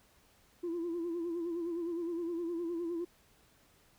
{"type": "tone with vibrato", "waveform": "sine", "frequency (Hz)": 340, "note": "F4", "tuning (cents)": -46, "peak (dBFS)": -32, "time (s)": [0.63, 3.05], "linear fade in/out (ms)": 10, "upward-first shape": "sine", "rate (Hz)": 9.7, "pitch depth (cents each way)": 64, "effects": ["tanh soft clip ceiling -31 dBFS", "pink hiss -66 dBFS RMS until 3.98 s"]}